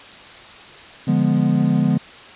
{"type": "chord", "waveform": "triangle", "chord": "D diminished seventh", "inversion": "none", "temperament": "equal", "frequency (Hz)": [146.83, 174.61, 207.7, 246.9], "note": ["D3", "F3", "Ab3", "Cb4"], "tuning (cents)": [0, 0, 0, 0], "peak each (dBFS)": -18, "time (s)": [1.07, 1.98], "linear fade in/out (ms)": 10, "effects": ["white hiss -40 dBFS RMS until 2.35 s", "resampled to 8000 Hz"]}